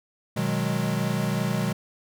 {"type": "chord", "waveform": "square", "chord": "G# minor seventh", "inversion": "first", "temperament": "equal", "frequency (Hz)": [123.47, 155.56, 185, 207.7], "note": ["B2", "D#3", "F#3", "G#3"], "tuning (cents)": [0, 0, 0, 0], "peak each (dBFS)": -30, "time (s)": [0.36, 1.73], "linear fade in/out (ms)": 10, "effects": []}